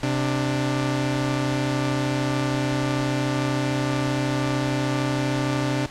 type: tone pair together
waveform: sawtooth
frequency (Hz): 130.81 / 294.8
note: C3 / D4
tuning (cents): 0 / +7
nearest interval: octave + major second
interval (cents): 1407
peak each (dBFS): -20 / -21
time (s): 0.03-5.86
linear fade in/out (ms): 2
effects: pink hiss -41 dBFS RMS until 5.9 s + low-pass 7000 Hz 12 dB/octave